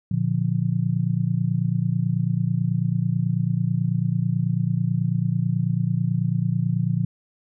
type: chord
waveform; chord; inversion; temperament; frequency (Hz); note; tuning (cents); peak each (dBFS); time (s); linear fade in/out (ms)
sine; Bb major; none; just; 116.54 / 145.68 / 174.81; Bb2 / D3 / F3; 0 / -14 / +2; -24; 0.11-7.05; 5
effects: none